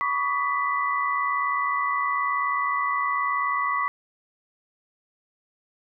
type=tone cluster; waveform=sine; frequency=988 / 1127 / 1207 / 1986 Hz; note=B5 / C#6 / D6 / B6; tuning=0 / +28 / +47 / +9 cents; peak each=-33 / -24 / -33 / -28 dBFS; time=0.01-3.88 s; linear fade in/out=0 ms; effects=none